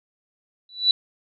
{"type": "tone with exponential growth", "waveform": "sine", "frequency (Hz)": 3956, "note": "B7", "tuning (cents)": 2, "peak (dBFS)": -10, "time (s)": [0.69, 0.91], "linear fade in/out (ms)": 2, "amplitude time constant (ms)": 47, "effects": []}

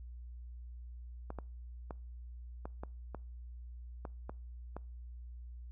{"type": "clicks", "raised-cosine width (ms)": 1, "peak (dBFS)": -28, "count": 9, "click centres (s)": [1.304, 1.387, 1.908, 2.655, 2.835, 3.147, 4.052, 4.295, 4.766], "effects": ["noise-tail reverb RT60 0.4 s tail -25 dB re dry", "added 60 Hz sine -45 dBFS peak until 5.71 s"]}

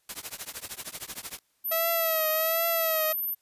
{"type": "noise with tremolo", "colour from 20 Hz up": "white", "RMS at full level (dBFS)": -34, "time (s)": [0.09, 1.39], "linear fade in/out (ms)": 2, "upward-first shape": "triangle", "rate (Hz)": 13, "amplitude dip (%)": 100}
{"type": "tone", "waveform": "sine", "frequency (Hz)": 13040, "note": "G#9", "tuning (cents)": -33, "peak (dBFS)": -27, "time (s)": [1.64, 3.35], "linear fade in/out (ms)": 20}
{"type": "tone with vibrato", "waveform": "sawtooth", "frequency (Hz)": 648, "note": "E5", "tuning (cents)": -30, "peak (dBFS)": -22, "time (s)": [1.71, 3.13], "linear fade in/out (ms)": 10, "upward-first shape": "triangle", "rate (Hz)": 1.3, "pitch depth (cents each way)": 65}
{"effects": ["white hiss -71 dBFS RMS until 3.41 s", "resampled to 32000 Hz"]}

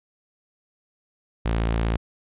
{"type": "tone", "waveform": "sawtooth", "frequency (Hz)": 56.3, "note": "A1", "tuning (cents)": 40, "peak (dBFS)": -17, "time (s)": [1.45, 1.97], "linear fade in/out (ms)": 10, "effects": ["resampled to 8000 Hz"]}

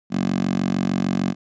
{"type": "tone with high-pass filter", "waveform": "10% pulse", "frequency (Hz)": 46.62, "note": "F#1", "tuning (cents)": 14, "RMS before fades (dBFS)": -22, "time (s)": [0.1, 1.35], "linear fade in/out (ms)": 50, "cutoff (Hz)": 200, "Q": 3.1, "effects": ["resampled to 16000 Hz"]}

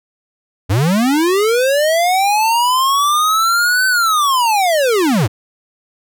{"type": "linear two-way sweep", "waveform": "square", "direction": "up then down", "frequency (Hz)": [85.6, 1532, 85.6], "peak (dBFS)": -12, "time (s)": [0.69, 5.28], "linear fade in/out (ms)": 20, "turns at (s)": 3.87, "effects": []}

